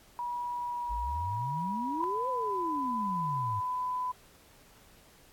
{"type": "tone with vibrato", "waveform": "sine", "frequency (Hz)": 965, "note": "B5", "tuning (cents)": -40, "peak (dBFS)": -32, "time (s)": [0.19, 2.04], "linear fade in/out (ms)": 0, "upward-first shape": "sine", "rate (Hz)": 0.84, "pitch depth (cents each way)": 8}
{"type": "exponential two-way sweep", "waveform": "sine", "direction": "up then down", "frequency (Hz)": [49.41, 533, 100], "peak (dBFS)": -34, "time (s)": [0.89, 3.61], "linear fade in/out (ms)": 20, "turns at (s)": 2.29}
{"type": "tone", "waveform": "sine", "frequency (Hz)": 1002, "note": "B5", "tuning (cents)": 25, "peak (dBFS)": -30, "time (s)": [2, 4.12], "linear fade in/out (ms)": 10}
{"effects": ["pink hiss -59 dBFS RMS until 5.32 s", "AAC 64 kbps"]}